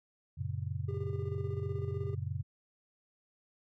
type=chord; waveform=sine; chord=F# major; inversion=none; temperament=just; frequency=92.5 / 115.62 / 138.75 Hz; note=F#2 / A#2 / C#3; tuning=0 / -14 / +2 cents; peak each=-37 / -39 / -39 dBFS; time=0.37-2.43 s; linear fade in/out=20 ms
type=tone with tremolo; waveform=triangle; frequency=400 Hz; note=G4; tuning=35 cents sharp; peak=-36 dBFS; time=0.88-2.15 s; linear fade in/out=10 ms; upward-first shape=square; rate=16 Hz; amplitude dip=45%
effects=none